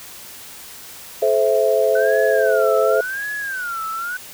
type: chord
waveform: sine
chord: A minor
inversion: none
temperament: equal with one note detuned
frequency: 430.7 / 523.3 / 659.3 Hz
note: A4 / C5 / E5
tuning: -37 / 0 / 0 cents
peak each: -18 dBFS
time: 1.22-3.01 s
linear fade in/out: 5 ms
type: tone with vibrato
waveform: sine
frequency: 1490 Hz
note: F#6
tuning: 12 cents sharp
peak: -23 dBFS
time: 1.95-4.17 s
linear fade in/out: 5 ms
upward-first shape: sine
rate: 0.91 Hz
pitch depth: 220 cents each way
effects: white hiss -38 dBFS RMS until 4.33 s